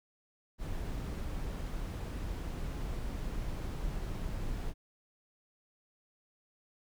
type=noise; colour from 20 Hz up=brown; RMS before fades=-37 dBFS; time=0.58-4.74 s; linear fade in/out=50 ms; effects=none